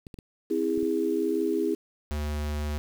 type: clicks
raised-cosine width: 3 ms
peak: -29 dBFS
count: 5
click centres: 0.068 / 0.142 / 0.188 / 0.777 / 0.829 s
type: chord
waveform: sine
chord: C augmented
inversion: none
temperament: just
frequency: 261.6 / 327 / 408.8 Hz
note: C4 / E4 / G#4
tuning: 0 / -14 / -27 cents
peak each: -31 / -27 / -27 dBFS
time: 0.5-1.75 s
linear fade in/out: 10 ms
type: tone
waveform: square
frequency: 74.5 Hz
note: D2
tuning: 25 cents sharp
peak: -28 dBFS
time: 2.11-2.78 s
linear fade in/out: 0 ms
effects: 8-bit